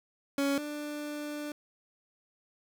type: tone pair in turn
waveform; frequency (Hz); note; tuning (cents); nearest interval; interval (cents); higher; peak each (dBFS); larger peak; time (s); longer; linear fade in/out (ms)
30% pulse; 279.3 / 295.9; C#4 / D4; +13 / +13; minor second; 100; second; -24 / -33; first; 0.38-0.58 / 0.58-1.52; second; 2
effects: none